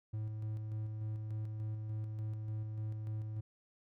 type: tone with tremolo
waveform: triangle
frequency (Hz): 108.2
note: A2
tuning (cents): -29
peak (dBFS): -34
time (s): 0.13-3.41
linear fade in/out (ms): 10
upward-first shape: square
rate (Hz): 3.4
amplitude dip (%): 30
effects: none